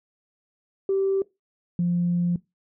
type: tone pair in turn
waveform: sine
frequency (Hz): 388.5 / 174.56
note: G4 / F3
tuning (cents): -16 / -1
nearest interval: octave + major second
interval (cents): 1385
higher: first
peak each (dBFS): -19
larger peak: neither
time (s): 0.89-1.22 / 1.79-2.36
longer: second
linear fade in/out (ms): 2
effects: noise-tail reverb RT60 0.2 s tail -21 dB re dry + tanh soft clip ceiling -15 dBFS